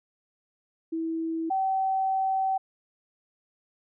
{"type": "tone pair in turn", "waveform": "sine", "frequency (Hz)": [325.9, 766.9], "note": ["E4", "G5"], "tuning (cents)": [-20, -38], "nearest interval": "octave + minor third", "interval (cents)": 1482, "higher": "second", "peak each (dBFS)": [-27, -23], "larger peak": "second", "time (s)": [[0.92, 1.5], [1.5, 2.58]], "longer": "second", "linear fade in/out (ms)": 10, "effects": []}